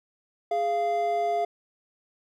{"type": "tone pair together", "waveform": "triangle", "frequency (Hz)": [415.3, 691.8], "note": ["G#4", "F5"], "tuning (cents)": [0, -17], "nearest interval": "major sixth", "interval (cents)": 883, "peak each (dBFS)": [-28, -22], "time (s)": [0.51, 1.45], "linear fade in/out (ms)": 5, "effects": []}